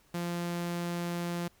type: tone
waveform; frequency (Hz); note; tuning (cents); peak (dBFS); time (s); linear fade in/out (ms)
sawtooth; 173; F3; -16; -28; 0.14-1.48; 5
effects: pink hiss -65 dBFS RMS until 1.6 s